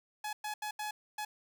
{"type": "tone bursts at uneven times", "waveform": "sawtooth", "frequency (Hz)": 846, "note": "G#5", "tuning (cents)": 32, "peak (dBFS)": -32, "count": 5, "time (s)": [[0.24, 0.33], [0.44, 0.54], [0.62, 0.71], [0.79, 0.91], [1.18, 1.25]], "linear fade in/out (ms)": 5, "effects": ["10-bit"]}